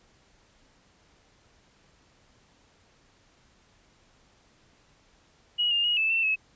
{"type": "tone with pitch steps", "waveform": "sine", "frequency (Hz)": [2904, 2815, 2888, 2628, 2685, 2582], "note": ["F#7", "F7", "F#7", "E7", "E7", "E7"], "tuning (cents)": [-33, 13, -43, -6, 31, -37], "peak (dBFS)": -22, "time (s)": [5.58, 6.36], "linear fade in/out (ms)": 20, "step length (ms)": 130, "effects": ["pink hiss -62 dBFS RMS until 6.55 s", "resampled to 16000 Hz"]}